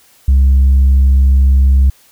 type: tone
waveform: sine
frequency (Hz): 67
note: C2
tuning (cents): +42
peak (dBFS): -3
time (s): 0.28-1.9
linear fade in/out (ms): 5
effects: tanh soft clip ceiling -4 dBFS + white hiss -48 dBFS RMS until 2.11 s